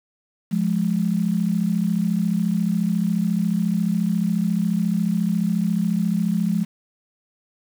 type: tone pair together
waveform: sine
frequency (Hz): 175.5 / 209.7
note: F3 / G#3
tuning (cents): +9 / +17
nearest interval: minor third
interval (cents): 308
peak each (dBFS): -21 / -21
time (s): 0.51-6.65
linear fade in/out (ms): 20
effects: 7-bit